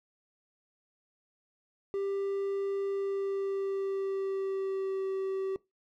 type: tone with pitch glide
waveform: triangle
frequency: 394.9 to 384.5 Hz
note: G4 to G4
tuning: +13 to -33 cents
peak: -28 dBFS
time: 1.94-5.56 s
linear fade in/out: 0 ms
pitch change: -46 cents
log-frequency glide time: 2.89-5.06 s
effects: noise-tail reverb RT60 0.2 s tail -21 dB re dry